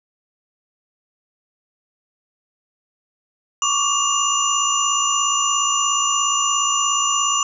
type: tone cluster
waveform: sine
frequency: 1113 / 1170 / 2825 / 5980 / 7060 Hz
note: C#6 / D6 / F7 / F#8 / A8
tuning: +7 / -7 / +19 / +17 / +5 cents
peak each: -23 dBFS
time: 3.62-7.43 s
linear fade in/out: 2 ms
effects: none